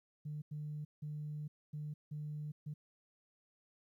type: tone bursts at uneven times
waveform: sine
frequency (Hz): 150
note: D3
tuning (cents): +37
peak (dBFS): -39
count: 6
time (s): 0.25-0.42 / 0.51-0.85 / 1.02-1.48 / 1.73-1.94 / 2.11-2.52 / 2.66-2.74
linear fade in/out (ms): 10
effects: tanh soft clip ceiling -35 dBFS + 13-bit